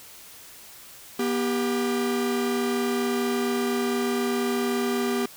45% pulse tone pair together, 242 / 395.3 Hz, B3 / G4, -35 / +15 cents, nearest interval minor sixth, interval 850 cents, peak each -26 dBFS, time 1.19-5.26 s, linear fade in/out 5 ms, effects white hiss -46 dBFS RMS until 5.36 s

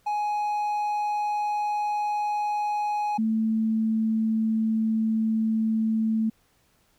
triangle / sine tone pair in turn, 835 / 221.2 Hz, G#5 / A3, +9 / +9 cents, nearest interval octave + major seventh, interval 2300 cents, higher first, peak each -22 / -21 dBFS, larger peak second, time 0.06-3.18 / 3.18-6.3 s, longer neither, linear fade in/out 10 ms, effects pink hiss -65 dBFS RMS until 6.98 s

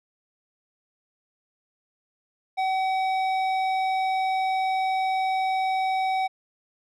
sine tone with hard clipping, 759 Hz, F#5, 44 cents sharp, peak -24 dBFS, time 2.57-6.28 s, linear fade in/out 20 ms, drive 10 dB, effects resampled to 24000 Hz

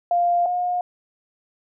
sine tone pair in turn, 698.5 / 715.7 Hz, F5 / F5, 0 / +42 cents, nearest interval unison, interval 42 cents, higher second, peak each -16 / -20 dBFS, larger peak first, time 0.11-0.46 / 0.46-0.81 s, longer neither, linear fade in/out 2 ms, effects none

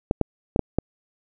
clicks, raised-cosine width 2 ms, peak -6 dBFS, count 5, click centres 0.111 / 0.213 / 0.561 / 0.593 / 0.786 s, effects none

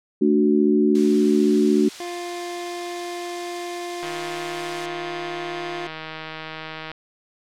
sine chord, D major, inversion second, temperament equal, 220 / 293.7 / 370 Hz, A3 / D4 / F#4, 0 / 0 / 0 cents, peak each -19 dBFS, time 0.21-1.89 s, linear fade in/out 10 ms
blue noise, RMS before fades -30 dBFS, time 0.95-4.86 s, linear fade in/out 2 ms
25% pulse tone, 350 Hz, F4, 4 cents sharp, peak -25 dBFS, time 2-5.87 s, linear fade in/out 2 ms
click train, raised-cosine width 0.3 ms, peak -17 dBFS, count 457, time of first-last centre 4.03-6.916 s, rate 158 Hz
effects low-pass 5000 Hz 12 dB/octave

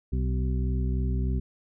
harmonic tone with a mistuned harmonic, 63.5 Hz, B1, 49 cents sharp, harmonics 1 / 2 / 3 / 4 / 6, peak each -25 / -31 / -35 / -37 / -41 dBFS, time 0.12-1.4 s, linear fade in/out 10 ms, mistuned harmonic 4, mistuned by +17 cents, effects none

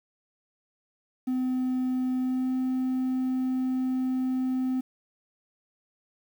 triangle tone with pitch glide, 255.4 to 257.6 Hz, C4 to C4, -42 to -27 cents, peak -22 dBFS, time 1.27-4.81 s, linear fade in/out 10 ms, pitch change +15 cents, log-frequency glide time 2.2-2.51 s, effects tanh soft clip ceiling -18 dBFS + 9-bit

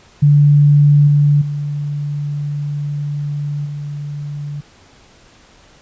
sine tone with level steps, 145.5 Hz, D3, 16 cents flat, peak -6 / -8 / -18 / -22 dBFS, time 0.22-4.61 s, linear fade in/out 10 ms, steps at 1.07 / 1.41 / 3.65 s, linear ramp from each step 10 ms, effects pink hiss -47 dBFS RMS until 5.81 s + resampled to 16000 Hz

